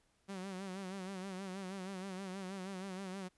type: tone with vibrato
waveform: sawtooth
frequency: 190.2 Hz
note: F#3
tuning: 48 cents sharp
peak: -38 dBFS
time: 0.28-3.29 s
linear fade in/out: 20 ms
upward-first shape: sine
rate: 6.3 Hz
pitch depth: 74 cents each way
effects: pink hiss -75 dBFS RMS until 3.37 s + resampled to 24000 Hz